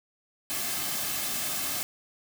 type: noise with comb filter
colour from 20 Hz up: white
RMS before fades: -31 dBFS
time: 0.5-1.83 s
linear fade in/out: 0 ms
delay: 2.1 ms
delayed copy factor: -0.55
effects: none